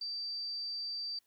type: tone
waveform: sine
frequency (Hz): 4658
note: D8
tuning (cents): -15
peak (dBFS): -36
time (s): 0.01-1.19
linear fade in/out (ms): 5
effects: white hiss -75 dBFS RMS until 1.26 s